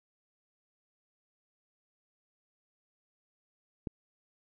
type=click; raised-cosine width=3 ms; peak=-22 dBFS; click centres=3.872 s; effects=none